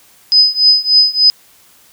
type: tone with tremolo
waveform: sine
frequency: 5020 Hz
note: D#8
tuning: 15 cents sharp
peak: -3 dBFS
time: 0.32-1.3 s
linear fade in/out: 0 ms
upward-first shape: triangle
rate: 3.4 Hz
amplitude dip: 95%
effects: white hiss -47 dBFS RMS until 1.92 s